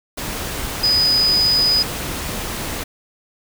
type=tone in noise; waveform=sine; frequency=4978 Hz; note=D#8; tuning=in tune; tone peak=-13 dBFS; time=0.83-1.83 s; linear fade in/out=10 ms; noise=pink; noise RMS=-26 dBFS; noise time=0.17-2.84 s; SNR=+10 dB; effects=none